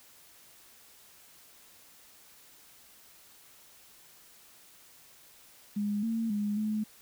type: tone with pitch steps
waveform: sine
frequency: 206.1 / 226.6 / 206.9 / 214.3 Hz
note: G#3 / A#3 / G#3 / A3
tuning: -13 / -49 / -6 / -45 cents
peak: -28 dBFS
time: 5.76-6.84 s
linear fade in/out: 10 ms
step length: 270 ms
effects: white hiss -57 dBFS RMS until 7.01 s